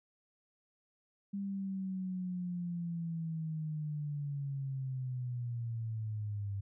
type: linear sweep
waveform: sine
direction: down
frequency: 200 to 98.3 Hz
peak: -35 dBFS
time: 1.33-6.61 s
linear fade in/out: 10 ms
effects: none